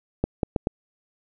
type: clicks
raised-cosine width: 2 ms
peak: -8 dBFS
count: 4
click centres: 0.24 / 0.432 / 0.562 / 0.671 s
effects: none